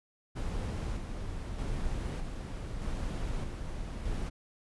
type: noise with tremolo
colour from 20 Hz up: brown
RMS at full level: -34 dBFS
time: 0.35-4.3 s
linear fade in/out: 20 ms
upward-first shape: square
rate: 0.81 Hz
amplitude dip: 35%
effects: resampled to 24000 Hz